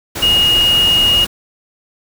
sine tone in noise, 2866 Hz, F7, 44 cents sharp, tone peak -9 dBFS, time 0.22-1.25 s, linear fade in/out 10 ms, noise pink, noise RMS -22 dBFS, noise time 0.15-1.27 s, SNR +10 dB, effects none

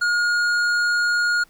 sine tone with hard clipping, 1431 Hz, F6, 42 cents sharp, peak -19 dBFS, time 0.01-1.44 s, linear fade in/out 10 ms, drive 9 dB, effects pink hiss -56 dBFS RMS until 1.49 s

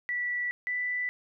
sine tone pair in turn, 1957 / 1982 Hz, B6 / B6, -16 / +6 cents, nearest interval unison, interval 22 cents, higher second, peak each -28 dBFS, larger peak neither, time 0.09-0.51 / 0.67-1.09 s, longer neither, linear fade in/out 0 ms, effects none

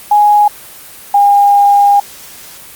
sine tone pair in turn, 830.6 / 809.8 Hz, G#5 / G#5, 0 / -44 cents, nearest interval unison, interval 44 cents, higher first, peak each -4 dBFS, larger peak neither, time 0.11-0.48 / 1.14-2 s, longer second, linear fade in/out 5 ms, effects white hiss -33 dBFS RMS until 2.75 s + Opus 32 kbps

